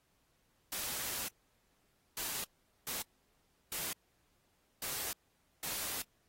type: noise bursts at uneven times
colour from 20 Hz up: white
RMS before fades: -39 dBFS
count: 6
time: 0.72-1.28 / 2.17-2.44 / 2.87-3.02 / 3.72-3.93 / 4.82-5.13 / 5.63-6.02 s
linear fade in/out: 2 ms
effects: pink hiss -75 dBFS RMS until 6.28 s + AAC 48 kbps